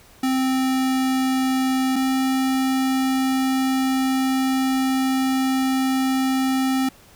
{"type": "tone pair in turn", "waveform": "square", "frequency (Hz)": [261.6, 263.4], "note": ["C4", "C4"], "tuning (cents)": [0, 12], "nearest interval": "unison", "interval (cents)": 12, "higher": "second", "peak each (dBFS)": -19, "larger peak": "neither", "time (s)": [[0.23, 1.96], [1.96, 6.89]], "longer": "second", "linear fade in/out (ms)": 5, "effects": ["pink hiss -50 dBFS RMS until 7.15 s"]}